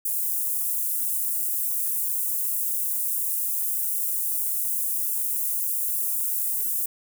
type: high-pass noise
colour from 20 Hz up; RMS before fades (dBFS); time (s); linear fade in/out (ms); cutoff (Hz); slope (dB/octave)
white; -26; 0.05-6.86; 5; 9400; 24
effects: none